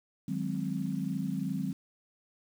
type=chord; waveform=sine; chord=Ab dominant seventh; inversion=second; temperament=equal with one note detuned; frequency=153.42 / 185 / 207.7 / 261.6 Hz; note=Eb3 / Gb3 / Ab3 / C4; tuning=-24 / 0 / 0 / 0 cents; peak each=-37 / -34 / -37 / -36 dBFS; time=0.28-1.73 s; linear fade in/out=5 ms; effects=9-bit